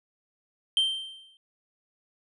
triangle tone with exponential decay, 3136 Hz, G7, in tune, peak -17 dBFS, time 0.77-1.37 s, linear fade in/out 1 ms, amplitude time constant 130 ms, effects resampled to 24000 Hz

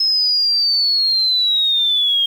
sine linear sweep, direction down, 5180 to 3216 Hz, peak -13 dBFS, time 0-2.26 s, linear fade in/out 5 ms, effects 7-bit

